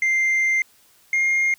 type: tone pair in turn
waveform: sine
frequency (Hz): 2093 / 2127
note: C7 / C7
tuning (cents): 0 / +28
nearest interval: unison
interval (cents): 28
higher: second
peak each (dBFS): -14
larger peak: neither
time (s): 0.02-0.62 / 1.13-1.54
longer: first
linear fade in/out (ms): 2
effects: tanh soft clip ceiling -16 dBFS + white hiss -56 dBFS RMS until 1.58 s